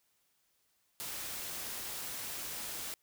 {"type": "noise", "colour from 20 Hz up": "white", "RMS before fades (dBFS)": -41, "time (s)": [1, 2.94], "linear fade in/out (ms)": 0, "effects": ["white hiss -75 dBFS RMS until 3.02 s"]}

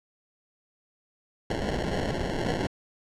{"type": "noise with sample-and-hold", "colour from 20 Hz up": "violet", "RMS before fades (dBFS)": -29, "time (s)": [1.5, 2.67], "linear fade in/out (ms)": 2, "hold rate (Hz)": 1225, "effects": ["low-pass 6000 Hz 12 dB/octave"]}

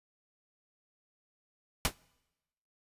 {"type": "noise with exponential decay", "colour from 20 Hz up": "pink", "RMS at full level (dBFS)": -22, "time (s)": [1.85, 1.94], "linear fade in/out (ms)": 1, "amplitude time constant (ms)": 18, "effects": ["noise-tail reverb RT60 1.0 s tail -26 dB re dry", "resampled to 32000 Hz"]}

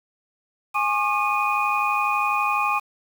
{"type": "tone cluster", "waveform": "sine", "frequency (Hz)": [830, 1089, 1201, 2477], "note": ["G#5", "C#6", "D6", "D#7"], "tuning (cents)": [-1, -31, 38, -8], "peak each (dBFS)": -25, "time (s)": [0.74, 2.8], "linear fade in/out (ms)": 20, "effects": ["7-bit"]}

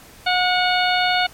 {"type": "harmonic tone with a mistuned harmonic", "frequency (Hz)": 726, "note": "F#5", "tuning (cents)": -33, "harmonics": [1, 2, 3, 4, 5, 6], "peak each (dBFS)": [-19, -22, -24, -25, -26, -27], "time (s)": [0.26, 1.27], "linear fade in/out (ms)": 10, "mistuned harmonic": 3, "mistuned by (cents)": 36, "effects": ["pink hiss -45 dBFS RMS until 1.33 s", "MP3 64 kbps"]}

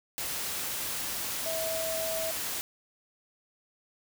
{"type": "tone in noise", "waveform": "sine", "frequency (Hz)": 648, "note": "E5", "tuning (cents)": -30, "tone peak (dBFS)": -32, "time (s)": [1.46, 2.31], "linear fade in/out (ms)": 0, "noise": "white", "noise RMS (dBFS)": -34, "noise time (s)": [0.18, 2.61], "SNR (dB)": -1, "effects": []}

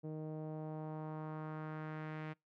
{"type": "tone with low-pass filter sweep", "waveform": "sawtooth", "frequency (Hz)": 155.4, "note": "D#3", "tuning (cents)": -2, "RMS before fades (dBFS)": -44, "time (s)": [0.03, 2.34], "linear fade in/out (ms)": 20, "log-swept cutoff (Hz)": [480, 2200], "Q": 1.7, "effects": ["noise-tail reverb RT60 0.2 s tail -26 dB re dry"]}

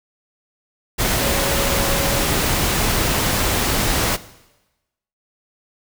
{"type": "tone in noise", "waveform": "sine", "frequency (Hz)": 554.4, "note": "C#5", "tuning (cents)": 0, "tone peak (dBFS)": -25, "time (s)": [1.2, 2.26], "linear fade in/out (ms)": 20, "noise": "pink", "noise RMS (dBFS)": -19, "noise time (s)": [0.98, 4.17], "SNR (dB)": -9, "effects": ["noise-tail reverb RT60 1.0 s tail -17 dB re dry"]}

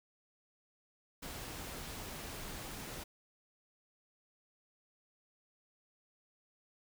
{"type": "noise", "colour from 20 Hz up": "pink", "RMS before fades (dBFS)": -45, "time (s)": [1.22, 3.04], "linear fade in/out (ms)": 10, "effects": []}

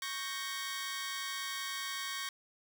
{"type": "chord", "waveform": "15% pulse", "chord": "G diminished", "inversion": "second", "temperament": "equal", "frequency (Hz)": [1108.7, 1568, 1864.7], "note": ["Db6", "G6", "Bb6"], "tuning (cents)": [0, 0, 0], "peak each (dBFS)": [-34, -37, -35], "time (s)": [0.02, 2.29], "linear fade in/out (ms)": 2, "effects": []}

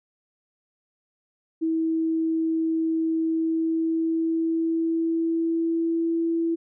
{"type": "tone with pitch glide", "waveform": "sine", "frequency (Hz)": [323.7, 332], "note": ["E4", "E4"], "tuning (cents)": [-31, 12], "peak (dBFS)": -21, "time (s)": [1.61, 6.56], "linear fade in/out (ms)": 20, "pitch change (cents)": 43, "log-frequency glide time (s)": [3.22, 6.2], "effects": []}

